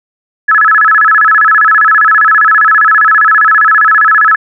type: tone with vibrato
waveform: sine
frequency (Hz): 1488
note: F#6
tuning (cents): +9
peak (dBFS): -3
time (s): 0.48-4.36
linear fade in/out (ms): 10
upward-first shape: square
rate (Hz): 15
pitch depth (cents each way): 230
effects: none